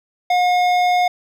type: tone with hard clipping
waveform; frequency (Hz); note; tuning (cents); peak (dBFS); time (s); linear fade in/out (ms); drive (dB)
sine; 719; F#5; -50; -15; 0.3-1.08; 5; 12
effects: none